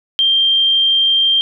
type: tone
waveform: sine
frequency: 3173 Hz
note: G7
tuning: 20 cents sharp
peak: -10 dBFS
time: 0.19-1.41 s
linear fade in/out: 0 ms
effects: none